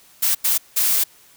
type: noise bursts at uneven times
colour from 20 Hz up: blue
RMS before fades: -18 dBFS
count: 3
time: 0.22-0.35 / 0.44-0.58 / 0.76-1.04 s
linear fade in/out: 10 ms
effects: white hiss -51 dBFS RMS until 1.36 s